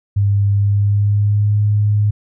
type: tone with pitch glide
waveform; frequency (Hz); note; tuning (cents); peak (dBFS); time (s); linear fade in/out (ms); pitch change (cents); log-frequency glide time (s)
sine; 100.7 to 104.31; G2 to G#2; +47 to +8; -11; 0.16-2.11; 10; +61; 0.52-1.58
effects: none